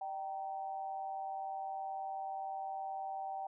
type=tone with amplitude modulation; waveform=sine; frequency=774 Hz; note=G5; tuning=22 cents flat; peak=-35 dBFS; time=0.01-3.47 s; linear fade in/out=5 ms; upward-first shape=sine; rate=161 Hz; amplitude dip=65%; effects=none